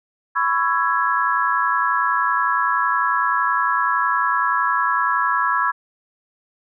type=chord; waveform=sine; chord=C# minor seventh; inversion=third; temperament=just; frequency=997.9 / 1108.7 / 1330.5 / 1663.1 Hz; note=B5 / C#6 / E6 / G#6; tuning=+18 / 0 / +16 / +2 cents; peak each=-22 dBFS; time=0.35-5.72 s; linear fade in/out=20 ms; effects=none